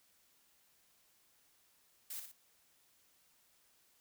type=noise with echo; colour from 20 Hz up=blue; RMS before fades=-44 dBFS; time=2.1-2.2 s; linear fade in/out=5 ms; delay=59 ms; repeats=2; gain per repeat=-6 dB; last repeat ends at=2.318 s; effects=white hiss -71 dBFS RMS until 4 s

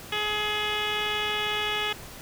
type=tone with low-pass filter; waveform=10% pulse; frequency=421.2 Hz; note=G#4; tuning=24 cents sharp; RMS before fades=-28 dBFS; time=0.12-1.93 s; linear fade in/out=5 ms; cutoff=3400 Hz; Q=5.5; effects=pink hiss -43 dBFS RMS until 2.21 s

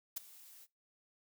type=noise with ADSR envelope; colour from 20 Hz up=blue; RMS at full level=-36 dBFS; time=0.16-0.67 s; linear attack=12 ms; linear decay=11 ms; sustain=-21 dB; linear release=36 ms; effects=noise-tail reverb RT60 0.2 s tail -20 dB re dry

